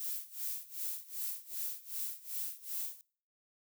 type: noise with tremolo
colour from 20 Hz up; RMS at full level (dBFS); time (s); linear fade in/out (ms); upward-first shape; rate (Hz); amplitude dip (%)
violet; -37; 0-3.01; 0; sine; 2.6; 90
effects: noise-tail reverb RT60 0.5 s tail -24 dB re dry